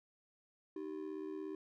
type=ring-modulated tone; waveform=triangle; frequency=347.8 Hz; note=F4; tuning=7 cents flat; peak=-36 dBFS; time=0.76-1.55 s; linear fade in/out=2 ms; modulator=38.5 Hz; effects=none